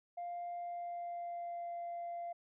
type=tone with pitch glide; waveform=sine; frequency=699 to 690.6 Hz; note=F5 to F5; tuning=+1 to -20 cents; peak=-38 dBFS; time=0.17-2.33 s; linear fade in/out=10 ms; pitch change=-21 cents; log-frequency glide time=0.55-1.73 s; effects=tanh soft clip ceiling -37 dBFS